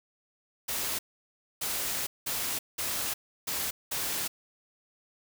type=noise bursts at uneven times; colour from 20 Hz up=white; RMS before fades=-32 dBFS; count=6; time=0.68-0.99 / 1.61-2.07 / 2.26-2.59 / 2.78-3.14 / 3.47-3.71 / 3.91-4.28 s; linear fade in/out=10 ms; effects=none